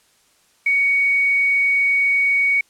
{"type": "tone with quantisation", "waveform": "sine", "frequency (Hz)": 2238, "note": "C#7", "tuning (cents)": 16, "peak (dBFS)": -14, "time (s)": [0.66, 2.61], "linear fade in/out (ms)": 5, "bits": 7, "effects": ["white hiss -58 dBFS RMS until 2.69 s", "low-pass 10000 Hz 12 dB/octave"]}